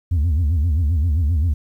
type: tone with vibrato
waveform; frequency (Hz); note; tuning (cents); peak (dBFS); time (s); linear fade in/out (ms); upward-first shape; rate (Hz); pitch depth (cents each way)
sine; 79.6; D#2; +40; -12; 0.11-1.54; 10; sine; 7.6; 200
effects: tanh soft clip ceiling -14 dBFS + 9-bit